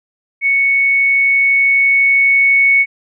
sine tone with level ramp, 2217 Hz, C#7, in tune, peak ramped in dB -10 to -7 dBFS, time 0.41-2.86 s, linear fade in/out 50 ms, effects none

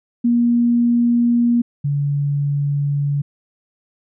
sine tone pair in turn, 237.9 / 143.02 Hz, A#3 / D3, +35 / -46 cents, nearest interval major sixth, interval 881 cents, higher first, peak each -12 / -16 dBFS, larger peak first, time 0.24-1.62 / 1.84-3.22 s, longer neither, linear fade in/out 10 ms, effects none

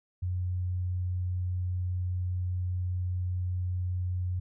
sine tone, 90.5 Hz, F#2, 38 cents flat, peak -28 dBFS, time 0.22-4.4 s, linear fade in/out 10 ms, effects none

